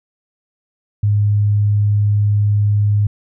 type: tone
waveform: sine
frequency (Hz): 103.5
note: G#2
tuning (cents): -5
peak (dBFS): -11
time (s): 1.03-3.07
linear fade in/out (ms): 5
effects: none